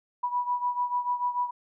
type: beating tone pair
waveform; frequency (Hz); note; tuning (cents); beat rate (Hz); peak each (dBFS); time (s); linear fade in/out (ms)
sine; 978 / 984.8; B5 / B5; -17 / -5; 6.8; -27 / -31; 0.23-1.51; 10
effects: none